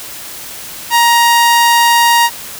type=tone; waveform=sawtooth; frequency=940 Hz; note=A#5; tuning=14 cents sharp; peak=-3 dBFS; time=0.9-2.3 s; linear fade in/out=50 ms; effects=white hiss -28 dBFS RMS until 2.59 s